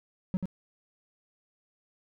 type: tone with echo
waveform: triangle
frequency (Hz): 185.7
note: F#3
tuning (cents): +7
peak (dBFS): -23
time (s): 0.34-0.37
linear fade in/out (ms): 0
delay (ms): 86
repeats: 1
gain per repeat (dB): -4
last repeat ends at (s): 0.456
effects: none